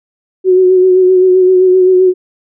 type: tone with vibrato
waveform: sine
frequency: 370 Hz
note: F#4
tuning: in tune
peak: -4 dBFS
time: 0.44-2.14 s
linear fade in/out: 50 ms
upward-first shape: sine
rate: 7.7 Hz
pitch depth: 28 cents each way
effects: none